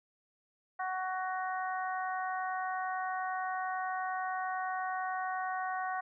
harmonic tone, 372.6 Hz, F#4, 12 cents sharp, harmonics 2 / 3 / 4 / 5, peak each -35 / -39 / -41 / -43 dBFS, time 0.79-6.01 s, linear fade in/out 10 ms, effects none

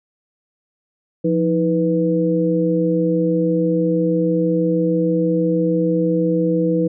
sine tone cluster, 173.6 / 319.8 / 493.6 Hz, F3 / D#4 / B4, -10 / +48 / -1 cents, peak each -19 dBFS, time 1.24-6.88 s, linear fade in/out 10 ms, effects none

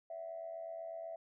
sine tone with amplitude modulation, 661 Hz, E5, 5 cents sharp, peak -38 dBFS, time 0.1-1.16 s, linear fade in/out 5 ms, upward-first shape sine, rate 88.1 Hz, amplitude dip 70%, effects tanh soft clip ceiling -34 dBFS

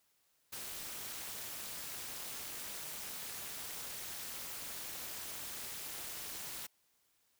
white noise with amplitude modulation, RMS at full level -41 dBFS, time 0.52-6.67 s, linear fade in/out 10 ms, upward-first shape sine, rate 288 Hz, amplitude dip 75%, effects white hiss -75 dBFS RMS until 7.39 s

